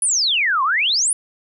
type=exponential two-way sweep; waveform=sine; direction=down then up; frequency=10380 to 1018 to 10380 Hz; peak=-15 dBFS; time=0.02-1.13 s; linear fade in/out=2 ms; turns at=0.63 s; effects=none